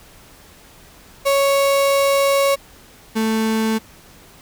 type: tone pair in turn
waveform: 35% pulse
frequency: 554.4 / 221.1 Hz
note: C#5 / A3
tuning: 0 / +9 cents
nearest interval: octave + major third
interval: 1591 cents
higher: first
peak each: -12 / -15 dBFS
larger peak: first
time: 1.25-2.56 / 3.15-3.79 s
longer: first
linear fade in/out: 20 ms
effects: pink hiss -46 dBFS RMS until 4.41 s

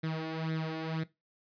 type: tone with flanger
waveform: sawtooth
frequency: 160 Hz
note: D#3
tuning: 49 cents sharp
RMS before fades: -35 dBFS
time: 0.03-1.04 s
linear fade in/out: 10 ms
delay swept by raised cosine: 0.52 to 2.82 ms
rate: 2 Hz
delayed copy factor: +0.7
effects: noise-tail reverb RT60 0.2 s tail -17 dB re dry + resampled to 11025 Hz

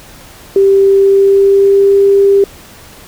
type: tone with pitch glide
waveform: sine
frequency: 392 to 396.8 Hz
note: G4 to G4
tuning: 0 to +21 cents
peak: -4 dBFS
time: 0.56-2.44 s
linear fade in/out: 2 ms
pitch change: +21 cents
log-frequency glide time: 0.9-1.96 s
effects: pink hiss -36 dBFS RMS until 3.07 s

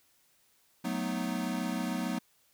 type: chord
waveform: square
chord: B dominant seventh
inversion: second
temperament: equal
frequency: 185 / 220 / 246.9 / 311.1 Hz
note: F#3 / A3 / B3 / D#4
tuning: 0 / 0 / 0 / 0 cents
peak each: -37 / -38 / -36 / -40 dBFS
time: 0.84-2.19 s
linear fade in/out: 10 ms
effects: white hiss -68 dBFS RMS until 2.53 s

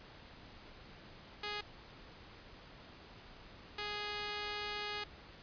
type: tone pair in turn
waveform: 5% pulse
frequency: 415.3 / 415.3 Hz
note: G#4 / G#4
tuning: 0 / 0 cents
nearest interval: unison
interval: 0 cents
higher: neither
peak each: -27 dBFS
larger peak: neither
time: 1.43-1.61 / 3.78-5.04 s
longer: second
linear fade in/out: 5 ms
effects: pink hiss -55 dBFS RMS until 5.42 s + resampled to 11025 Hz

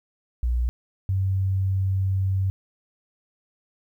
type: tone pair in turn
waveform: sine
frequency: 60.3 / 95.72 Hz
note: B1 / G2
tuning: -41 / -41 cents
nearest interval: minor sixth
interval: 800 cents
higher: second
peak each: -20 dBFS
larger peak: neither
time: 0.43-0.69 / 1.09-2.5 s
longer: second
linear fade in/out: 0 ms
effects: 10-bit

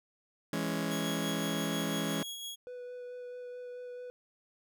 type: chord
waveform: sawtooth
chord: C# minor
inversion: first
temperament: just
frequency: 166.31 / 207.9 / 277.2 Hz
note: E3 / G#3 / C#4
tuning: +16 / +2 / 0 cents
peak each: -32 dBFS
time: 0.53-2.23 s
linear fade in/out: 2 ms
type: tone with tremolo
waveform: sawtooth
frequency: 3322 Hz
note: G#7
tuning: in tune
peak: -35 dBFS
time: 0.9-2.56 s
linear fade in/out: 20 ms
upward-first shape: sine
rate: 5.9 Hz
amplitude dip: 35%
type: tone with vibrato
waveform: triangle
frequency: 493.9 Hz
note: B4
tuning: in tune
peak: -39 dBFS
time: 2.67-4.1 s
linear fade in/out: 0 ms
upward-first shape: sine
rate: 4.6 Hz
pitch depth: 9 cents each way
effects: none

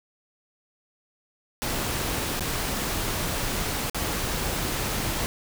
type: noise with dropouts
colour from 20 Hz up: pink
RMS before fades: -28 dBFS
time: 1.62-5.26 s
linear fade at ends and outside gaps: 0 ms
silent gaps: 2.395-2.407 / 3.898-3.946 s
effects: none

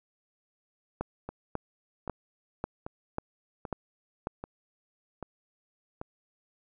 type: two click trains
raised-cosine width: 1 ms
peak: -23 / -17 dBFS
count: 7 / 7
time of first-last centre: 1.29-6.014 / 1.01-4.271 s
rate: 1.27 / 1.84 Hz
effects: none

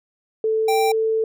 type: tone with pitch glide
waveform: sine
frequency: 440 to 443.3 Hz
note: A4 to A4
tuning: 0 to +13 cents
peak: -17 dBFS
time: 0.44-1.24 s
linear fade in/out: 2 ms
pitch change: +13 cents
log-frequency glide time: 0.55-0.81 s
type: tone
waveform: square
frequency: 784 Hz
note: G5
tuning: in tune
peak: -20 dBFS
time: 0.68-0.92 s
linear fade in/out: 5 ms
effects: none

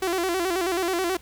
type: tone with vibrato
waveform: sawtooth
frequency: 359.7 Hz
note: F#4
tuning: 49 cents flat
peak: -19 dBFS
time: 0.02-1.17 s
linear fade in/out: 5 ms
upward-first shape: square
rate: 9.3 Hz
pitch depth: 90 cents each way
effects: added 60 Hz sine -50 dBFS peak until 1.21 s + pink hiss -52 dBFS RMS until 1.21 s

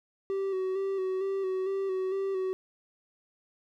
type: tone with vibrato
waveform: triangle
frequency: 382.5 Hz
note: G4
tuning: 42 cents flat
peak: -26 dBFS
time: 0.3-2.53 s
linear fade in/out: 0 ms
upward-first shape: square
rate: 2.2 Hz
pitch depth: 31 cents each way
effects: none

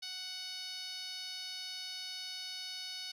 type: tone with band-pass filter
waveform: 10% pulse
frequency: 742 Hz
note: F#5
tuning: 5 cents sharp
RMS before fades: -43 dBFS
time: 0.02-3.12 s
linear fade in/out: 10 ms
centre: 4800 Hz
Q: 2.1
effects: none

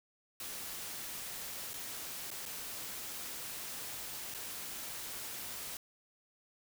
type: noise with dropouts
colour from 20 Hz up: white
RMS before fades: -43 dBFS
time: 0.4-5.77 s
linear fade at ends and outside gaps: 2 ms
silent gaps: 1.734-1.739 / 2.305-2.313 / 2.455-2.46 / 4.341-4.346 s
effects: none

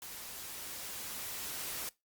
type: noise with level ramp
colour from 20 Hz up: white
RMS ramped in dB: -46 to -39 dBFS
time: 0.02-1.89 s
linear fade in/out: 2 ms
effects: noise-tail reverb RT60 0.2 s tail -21 dB re dry + Opus 48 kbps

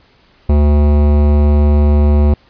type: tone with hard clipping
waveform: sine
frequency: 73.42 Hz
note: D2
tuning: in tune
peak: -9 dBFS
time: 0.49-2.34 s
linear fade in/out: 5 ms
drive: 17 dB
effects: pink hiss -50 dBFS RMS until 2.49 s + resampled to 11025 Hz

